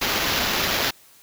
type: noise with sample-and-hold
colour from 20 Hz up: white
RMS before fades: -23 dBFS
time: 0.01-0.91 s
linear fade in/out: 10 ms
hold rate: 8820 Hz
effects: white hiss -52 dBFS RMS until 1.22 s